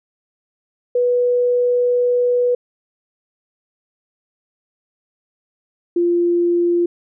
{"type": "tone pair in turn", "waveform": "sine", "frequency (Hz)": [490.2, 346.6], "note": ["B4", "F4"], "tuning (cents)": [-13, -13], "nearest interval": "tritone", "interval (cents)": 600, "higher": "first", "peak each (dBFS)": -13, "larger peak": "neither", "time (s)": [[0.95, 2.55], [5.96, 6.86]], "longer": "first", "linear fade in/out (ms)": 5, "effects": []}